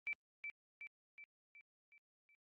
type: tone with echo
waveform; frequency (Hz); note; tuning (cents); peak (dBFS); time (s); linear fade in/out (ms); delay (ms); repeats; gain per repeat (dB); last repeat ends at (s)
sine; 2325; D7; -18; -38; 0.07-0.13; 0; 370; 6; -5; 2.35
effects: Opus 24 kbps